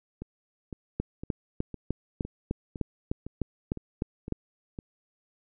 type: two click trains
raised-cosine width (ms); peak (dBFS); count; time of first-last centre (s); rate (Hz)
3; -15 / -24; 12 / 10; 1-4.323 / 0.22-4.789; 3.31 / 1.97
effects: none